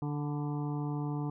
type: harmonic tone with a mistuned harmonic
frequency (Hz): 146.7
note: D3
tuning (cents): -2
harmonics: 1 / 2 / 3 / 5 / 6 / 7 / 8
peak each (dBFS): -33 / -37 / -45 / -47 / -47 / -49 / -53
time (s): 0.02-1.3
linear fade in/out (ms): 2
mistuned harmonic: 7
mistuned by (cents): -33
effects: none